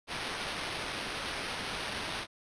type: noise with sample-and-hold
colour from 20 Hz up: white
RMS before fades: -37 dBFS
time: 0.07-2.27 s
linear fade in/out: 50 ms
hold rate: 7350 Hz
effects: resampled to 22050 Hz